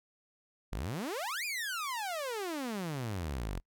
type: exponential two-way sweep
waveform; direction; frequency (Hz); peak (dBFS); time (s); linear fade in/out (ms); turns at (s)
sawtooth; up then down; 41.2 to 2507 to 41.2; -31; 0.72-3.6; 10; 1.45
effects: noise-tail reverb RT60 0.1 s tail -26 dB re dry